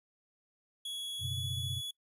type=tone with pitch glide; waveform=45% pulse; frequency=3358 to 3393 Hz; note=G#7 to G#7; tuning=+18 to +36 cents; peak=-37 dBFS; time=0.85-1.91 s; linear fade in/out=5 ms; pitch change=+18 cents; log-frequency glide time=1.19-1.29 s
type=chord; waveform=sine; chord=F# suspended fourth; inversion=none; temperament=equal; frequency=92.5 / 123.47 / 138.59 Hz; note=F#2 / B2 / C#3; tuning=0 / 0 / 0 cents; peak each=-39 / -39 / -44 dBFS; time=1.19-1.82 s; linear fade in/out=50 ms
effects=noise-tail reverb RT60 0.1 s tail -24 dB re dry + resampled to 32000 Hz